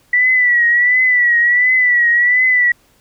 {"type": "tone with vibrato", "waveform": "sine", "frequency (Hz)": 1956, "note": "B6", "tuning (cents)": -17, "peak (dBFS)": -9, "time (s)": [0.13, 2.72], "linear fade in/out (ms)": 5, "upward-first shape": "triangle", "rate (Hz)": 1.4, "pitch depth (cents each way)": 73, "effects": ["pink hiss -54 dBFS RMS until 3 s"]}